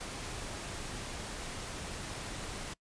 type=noise; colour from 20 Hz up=pink; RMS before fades=-41 dBFS; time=0-2.74 s; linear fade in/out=10 ms; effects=noise-tail reverb RT60 0.1 s tail -23 dB re dry + resampled to 22050 Hz